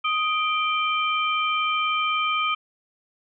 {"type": "tone cluster", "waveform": "sine", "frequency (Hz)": [1248, 2365, 3112], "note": ["D#6", "D7", "G7"], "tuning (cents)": [5, 12, -13], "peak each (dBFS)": [-23, -26, -29], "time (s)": [0.04, 2.55], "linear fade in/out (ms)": 10, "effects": []}